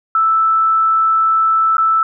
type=tone with dropouts; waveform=sine; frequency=1318.5 Hz; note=E6; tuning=in tune; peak=-10 dBFS; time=0.15-2.03 s; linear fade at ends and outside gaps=2 ms; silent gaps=1.769-1.781 s; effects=none